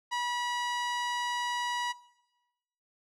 sawtooth tone with low-pass filter, 970 Hz, B5, 31 cents flat, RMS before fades -32 dBFS, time 0.11-1.93 s, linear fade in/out 20 ms, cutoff 6500 Hz, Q 0.68, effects noise-tail reverb RT60 1.0 s tail -20 dB re dry

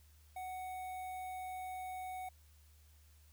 square tone with notch filter, 743 Hz, F#5, 7 cents sharp, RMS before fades -44 dBFS, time 0.36-2.29 s, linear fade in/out 5 ms, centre 5000 Hz, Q 0.53, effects added 75 Hz sine -61 dBFS peak until 3.32 s + white hiss -70 dBFS RMS until 3.32 s

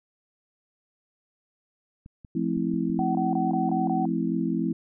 clicks, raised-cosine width 5 ms, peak -32 dBFS, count 6, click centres 2.061 / 2.248 / 2.572 / 2.739 / 2.899 / 2.992 s
sine chord, F major seventh, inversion none, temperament just, 174.61 / 218.3 / 261.9 / 327.4 Hz, F3 / A3 / C4 / E4, 0 / -13 / +2 / -12 cents, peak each -29 dBFS, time 2.35-4.73 s, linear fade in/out 5 ms
sine tone bursts, 755 Hz, F#5, 35 cents sharp, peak -26 dBFS, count 6, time 2.99-4.055 s, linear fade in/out 2 ms, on 160 ms, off 21 ms
effects none

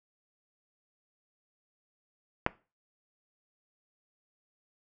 clicks, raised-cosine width 0.5 ms, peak -9 / -30 dBFS, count 2, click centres 2.464 / 2.47 s, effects noise-tail reverb RT60 0.3 s tail -19 dB re dry

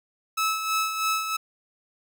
sawtooth tone with tremolo, 1300 Hz, E6, 24 cents flat, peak -18 dBFS, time 0.37-1.37 s, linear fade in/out 10 ms, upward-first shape sine, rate 3.1 Hz, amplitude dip 55%, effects none

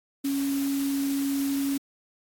sine tone in noise, 277.2 Hz, C#4, in tune, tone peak -24 dBFS, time 0.24-1.78 s, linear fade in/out 10 ms, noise white, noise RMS -38 dBFS, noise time 0.24-1.78 s, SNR +11 dB, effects AAC 64 kbps

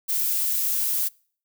violet noise, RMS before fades -24 dBFS, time 0.08-1.09 s, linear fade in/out 20 ms, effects noise-tail reverb RT60 0.5 s tail -26 dB re dry

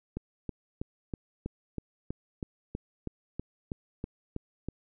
click train, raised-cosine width 3 ms, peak -21 dBFS, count 15, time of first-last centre 0.17-4.686 s, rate 3.1 Hz, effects none

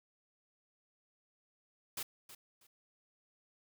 white noise with echo, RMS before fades -40 dBFS, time 1.97-2.03 s, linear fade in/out 5 ms, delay 320 ms, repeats 2, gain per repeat -13 dB, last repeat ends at 2.67 s, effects none

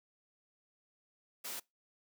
white noise, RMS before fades -42 dBFS, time 1.44-1.6 s, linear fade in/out 10 ms, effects noise-tail reverb RT60 0.2 s tail -24 dB re dry + high-pass 200 Hz 12 dB/octave

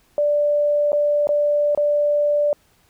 sine tone with dropouts, 587.3 Hz, D5, in tune, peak -15 dBFS, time 0.18-2.53 s, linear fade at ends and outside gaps 1 ms, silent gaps 0.92-0.93 / 1.271-1.29 / 1.749-1.775 s, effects pink hiss -59 dBFS RMS until 2.89 s

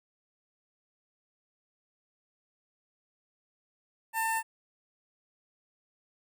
15% pulse tone with notch filter, 897 Hz, A5, 33 cents sharp, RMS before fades -30 dBFS, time 4.13-4.43 s, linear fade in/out 50 ms, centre 3800 Hz, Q 0.6, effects none

